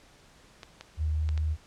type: clicks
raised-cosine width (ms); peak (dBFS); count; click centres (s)
0.2; -24; 4; 0.632 / 0.81 / 1.29 / 1.377
type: tone with vibrato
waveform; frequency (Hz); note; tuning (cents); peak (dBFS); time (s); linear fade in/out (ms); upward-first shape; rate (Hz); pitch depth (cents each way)
sine; 77.3; D#2; -11; -25; 0.97-1.57; 50; triangle; 4.7; 11
effects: pink hiss -57 dBFS RMS until 1.66 s + low-pass 8000 Hz 12 dB/octave